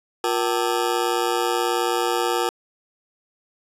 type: ring-modulated tone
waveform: 20% pulse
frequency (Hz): 415.3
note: G#4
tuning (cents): 0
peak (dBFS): -12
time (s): 0.24-2.49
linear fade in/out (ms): 0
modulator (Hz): 59.3
effects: resampled to 32000 Hz + 9-bit